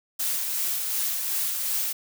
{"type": "noise with tremolo", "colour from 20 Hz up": "blue", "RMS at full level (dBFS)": -26, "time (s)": [0.19, 1.93], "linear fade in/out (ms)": 10, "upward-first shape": "sine", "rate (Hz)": 2.7, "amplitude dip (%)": 30, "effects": []}